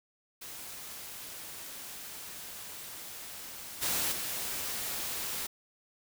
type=noise with level steps; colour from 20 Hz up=white; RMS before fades=-44 / -31 / -36 dBFS; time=0.41-5.47 s; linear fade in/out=10 ms; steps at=3.81 / 4.11 s; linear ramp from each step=20 ms; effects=none